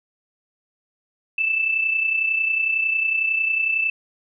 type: tone pair together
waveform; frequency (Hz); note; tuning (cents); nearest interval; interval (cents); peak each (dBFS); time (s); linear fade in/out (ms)
sine; 2637 / 2668; E7 / E7; 0 / +20; unison; 20; -19 / -27; 1.38-3.9; 5
effects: none